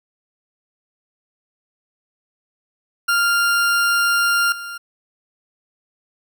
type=tone with level steps; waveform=40% pulse; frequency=1396.9 Hz; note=F6; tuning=in tune; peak=-14 / -28 dBFS; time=3.08-4.78 s; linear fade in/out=10 ms; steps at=4.52 s; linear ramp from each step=2 ms; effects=none